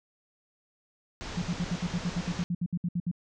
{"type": "low-pass noise", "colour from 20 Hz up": "pink", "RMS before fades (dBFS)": -39, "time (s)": [1.21, 2.44], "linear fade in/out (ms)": 0, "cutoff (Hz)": 6900, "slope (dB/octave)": 48}
{"type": "tone bursts", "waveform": "sine", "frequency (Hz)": 174.61, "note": "F3", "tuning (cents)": 0, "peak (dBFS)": -26, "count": 16, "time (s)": [1.37, 3.114], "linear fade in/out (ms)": 5, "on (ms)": 49, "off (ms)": 64}
{"effects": []}